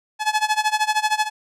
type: tone with tremolo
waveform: sawtooth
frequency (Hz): 856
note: A5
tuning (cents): -48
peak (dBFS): -11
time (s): 0.19-1.3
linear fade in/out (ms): 50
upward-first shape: sine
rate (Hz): 13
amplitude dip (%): 90
effects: low-pass 9000 Hz 12 dB/octave